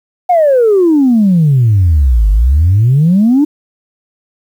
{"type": "exponential two-way sweep", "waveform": "sine", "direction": "down then up", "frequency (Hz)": [740, 48.4, 306.8], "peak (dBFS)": -4, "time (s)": [0.29, 3.45], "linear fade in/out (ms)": 10, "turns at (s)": 2.3, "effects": ["tanh soft clip ceiling -2 dBFS", "7-bit"]}